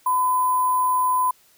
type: tone with sample-and-hold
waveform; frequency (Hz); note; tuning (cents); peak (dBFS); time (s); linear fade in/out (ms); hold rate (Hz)
sine; 1009; B5; +37; -17; 0.06-1.31; 5; 11025
effects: white hiss -57 dBFS RMS until 1.57 s

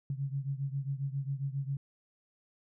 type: beating tone pair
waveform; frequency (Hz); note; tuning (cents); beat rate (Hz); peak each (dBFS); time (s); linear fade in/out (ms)
sine; 135.7 / 143.1; C#3 / D3; -36 / -45; 7.4; -34 / -37; 0.1-1.77; 2
effects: none

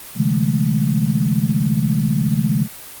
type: tone cluster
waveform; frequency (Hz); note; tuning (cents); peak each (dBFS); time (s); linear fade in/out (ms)
sine; 130.6 / 147.6 / 165.4 / 204.2 / 218.9; C3 / D3 / E3 / G#3 / A3; -3 / +9 / +6 / -29 / -9; -21; 0.15-2.68; 50
effects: white hiss -36 dBFS RMS until 3 s + Opus 32 kbps

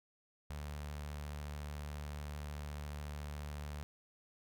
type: tone with notch filter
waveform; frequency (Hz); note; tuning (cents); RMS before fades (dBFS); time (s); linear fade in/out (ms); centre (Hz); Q
sawtooth; 73.8; D2; +9; -44; 0.5-3.83; 0; 320; 1.1
effects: none

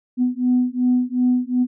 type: beating tone pair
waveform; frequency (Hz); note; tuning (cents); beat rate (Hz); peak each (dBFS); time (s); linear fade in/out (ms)
sine; 248 / 250.7; B3 / B3; +7 / +26; 2.7; -18; 0.17-1.67; 50
effects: tanh soft clip ceiling -9 dBFS

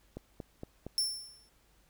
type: click train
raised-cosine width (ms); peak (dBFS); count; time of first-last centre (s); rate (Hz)
2; -27; 4; 0.17-0.866; 4.31
type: tone with exponential decay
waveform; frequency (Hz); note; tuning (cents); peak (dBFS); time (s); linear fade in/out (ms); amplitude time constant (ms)
sawtooth; 5390; E8; +38; -23; 0.98-1.49; 0; 110
effects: added 50 Hz sine -68 dBFS peak until 1.89 s + pink hiss -68 dBFS RMS until 1.89 s

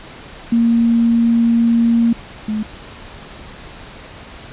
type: tone pair in turn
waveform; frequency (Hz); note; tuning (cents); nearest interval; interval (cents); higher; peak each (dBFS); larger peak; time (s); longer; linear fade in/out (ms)
sine; 232.3 / 214.8; A#3 / A3; -6 / -41; minor second; 135; first; -10 / -17; first; 0.52-2.13 / 2.48-2.63; first; 5
effects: pink hiss -36 dBFS RMS until 4.52 s + resampled to 8000 Hz

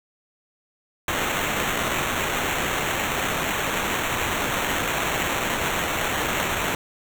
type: noise with sample-and-hold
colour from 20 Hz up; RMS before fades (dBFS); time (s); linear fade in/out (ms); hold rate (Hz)
blue; -25; 1.08-6.75; 2; 4900
effects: none

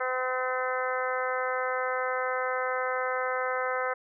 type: harmonic tone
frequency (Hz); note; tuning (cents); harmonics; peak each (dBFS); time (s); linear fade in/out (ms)
255.7; C4; -40; 2 / 3 / 4 / 5 / 6 / 7 / 8; -31 / -36 / -36 / -33 / -35 / -39 / -39; 0-3.94; 10
effects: none

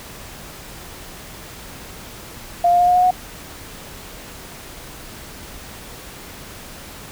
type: tone with pitch steps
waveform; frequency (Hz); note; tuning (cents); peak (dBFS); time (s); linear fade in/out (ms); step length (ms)
sine; 698 / 704.5 / 711 / 717.6 / 724.3 / 731; F5 / F5 / F5 / F5 / F#5 / F#5; -1 / +15 / +31 / +47 / -37 / -21; -11; 2.64-3.108; 5; 78
effects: pink hiss -37 dBFS RMS until 7.11 s

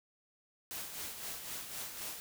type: noise with tremolo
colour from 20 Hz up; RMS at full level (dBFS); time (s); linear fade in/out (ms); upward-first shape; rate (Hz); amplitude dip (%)
white; -41; 0.71-2.2; 0; sine; 3.9; 50
effects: none

